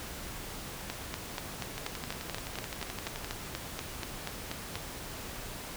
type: two click trains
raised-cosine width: 0.2 ms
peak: -20 / -17 dBFS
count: 18 / 17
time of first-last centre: 1.78-3.246 / 0.9-4.755 s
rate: 11.6 / 4.15 Hz
effects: pink hiss -42 dBFS RMS until 5.76 s